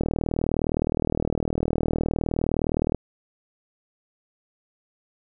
click train, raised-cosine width 2 ms, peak -10 dBFS, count 117, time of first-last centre 0.01-2.947 s, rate 39.5 Hz, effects none

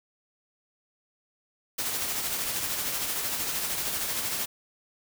white noise with tremolo, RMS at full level -29 dBFS, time 1.78-4.46 s, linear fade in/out 10 ms, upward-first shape sine, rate 13 Hz, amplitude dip 35%, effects none

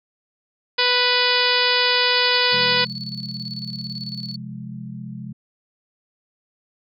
harmonic tone, 493.9 Hz, B4, in tune, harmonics 1 / 2 / 3 / 4 / 5 / 6 / 7 / 8 / 9 / 10, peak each -25 / -25 / -25 / -25 / -25 / -25 / -25 / -25 / -25 / -25 dBFS, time 0.78-2.85 s, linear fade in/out 10 ms
sine tone with tremolo, 4434 Hz, C#8, in tune, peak -28 dBFS, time 2.12-4.36 s, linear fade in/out 5 ms, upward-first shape square, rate 18 Hz, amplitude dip 70%
sine chord, F minor, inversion second, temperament just, 130.96 / 174.61 / 209.5 Hz, C3 / F3 / Ab3, +2 / 0 / +15 cents, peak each -34 / -36 / -34 dBFS, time 2.52-5.33 s, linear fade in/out 10 ms
effects none

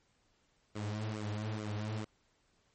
sawtooth tone with flanger, 106.5 Hz, G#2, 44 cents sharp, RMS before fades -38 dBFS, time 0.75-2.05 s, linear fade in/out 10 ms, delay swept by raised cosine 1.1 to 7.1 ms, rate 2.3 Hz, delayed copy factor -0.85, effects pink hiss -73 dBFS RMS until 2.74 s + MP3 32 kbps

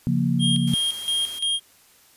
sine chord, Bb minor, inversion first, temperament equal, 138.59 / 174.61 / 233.1 Hz, Db3 / F3 / Bb3, 0 / 0 / 0 cents, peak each -23 dBFS, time 0.07-0.74 s, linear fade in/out 0 ms
square tone with tremolo, 3230 Hz, G#7, 49 cents flat, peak -21 dBFS, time 0.39-1.6 s, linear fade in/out 50 ms, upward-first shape square, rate 2.9 Hz, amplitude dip 70%
white noise, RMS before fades -40 dBFS, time 0.67-1.39 s, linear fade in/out 5 ms
effects white hiss -55 dBFS RMS until 2.16 s + resampled to 32000 Hz

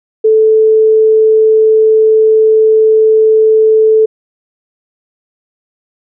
sine tone, 437.8 Hz, A4, 9 cents flat, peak -4 dBFS, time 0.24-4.06 s, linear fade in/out 10 ms, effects none

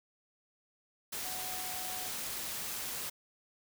sine tone in noise, 740 Hz, F#5, in tune, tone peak -46 dBFS, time 1.24-2.09 s, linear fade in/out 10 ms, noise white, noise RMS -39 dBFS, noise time 1.12-3.1 s, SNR -10 dB, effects none

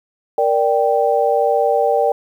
sine chord, G minor, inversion first, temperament equal, 466.2 / 587.3 / 784 Hz, Bb4 / D5 / G5, 0 / 0 / 0 cents, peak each -17 dBFS, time 0.38-2.12 s, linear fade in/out 2 ms, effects 8-bit

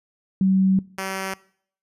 sine / 5% pulse tone pair in turn, 190.4 / 191.61 Hz, F#3 / G3, +50 / -39 cents, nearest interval unison, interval 11 cents, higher second, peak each -15 dBFS, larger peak neither, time 0.41-0.79 / 0.98-1.34 s, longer first, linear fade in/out 2 ms, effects noise-tail reverb RT60 0.6 s tail -22 dB re dry + resampled to 32000 Hz

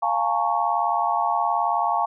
sine chord, Bb minor seventh, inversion second, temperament equal with one note detuned, 698.5 / 830.6 / 909.5 / 1108.7 Hz, F5 / Ab5 / Bb5 / Db6, 0 / 0 / -43 / 0 cents, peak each -25 dBFS, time 0.02-2.06 s, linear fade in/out 10 ms, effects none

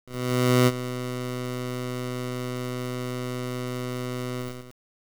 15% pulse tone with ADSR envelope, 125.1 Hz, B2, 23 cents sharp, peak -9 dBFS, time 0.06-4.76 s, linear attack 610 ms, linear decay 41 ms, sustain -14 dB, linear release 400 ms, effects 7-bit

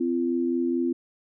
sine tone pair together, 257.1 / 341.7 Hz, C4 / F4, -30 / -38 cents, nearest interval perfect fourth, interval 492 cents, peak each -25 dBFS, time 0-0.93 s, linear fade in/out 10 ms, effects none

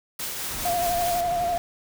white noise with tremolo, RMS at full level -30 dBFS, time 0.19-1.21 s, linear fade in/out 5 ms, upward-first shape triangle, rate 4.8 Hz, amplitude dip 35%
pink noise, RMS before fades -36 dBFS, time 0.51-1.58 s, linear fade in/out 0 ms
sine tone with vibrato, 698.5 Hz, F5, in tune, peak -22 dBFS, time 0.65-1.58 s, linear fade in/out 5 ms, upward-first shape square, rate 12 Hz, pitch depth 29 cents each way
effects none

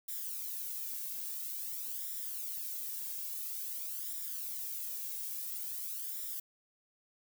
violet noise with flanger, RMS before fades -40 dBFS, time 0.08-6.4 s, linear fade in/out 5 ms, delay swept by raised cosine 0.55 to 1.85 ms, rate 0.49 Hz, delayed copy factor +0.65, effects none

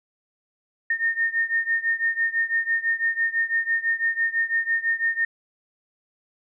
sine beating tone pair, 1827 / 1833 Hz, A#6 / A#6, -35 / -30 cents, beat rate 6 Hz, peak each -23 / -25 dBFS, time 0.9-5.25 s, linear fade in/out 5 ms, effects none

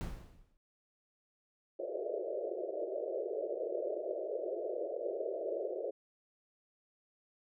brown noise with exponential decay, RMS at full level -34 dBFS, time 0.01-0.57 s, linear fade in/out 0 ms, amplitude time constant 120 ms
white band-pass noise, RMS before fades -38 dBFS, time 1.79-5.91 s, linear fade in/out 10 ms, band 350 to 640 Hz, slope 96 dB/octave
effects none

